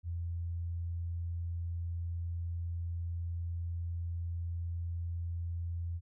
sine tone, 85.2 Hz, F2, 42 cents flat, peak -34 dBFS, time 0.03-6.01 s, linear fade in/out 50 ms, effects none

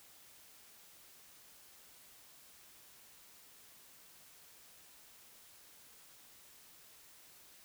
silence, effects white hiss -60 dBFS RMS until 7.64 s

